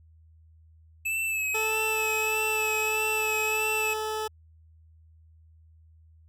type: tone with vibrato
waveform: square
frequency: 2606 Hz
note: E7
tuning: 20 cents flat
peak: -27 dBFS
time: 1.05-3.94 s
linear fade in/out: 10 ms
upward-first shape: sine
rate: 1.6 Hz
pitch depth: 43 cents each way
type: tone with pitch glide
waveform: 20% pulse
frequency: 437.2 to 433.2 Hz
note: A4 to A4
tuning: -11 to -27 cents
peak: -24 dBFS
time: 1.54-4.28 s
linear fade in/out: 10 ms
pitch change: -16 cents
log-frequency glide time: 1.93-2.6 s
effects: added 80 Hz sine -53 dBFS peak until 6.28 s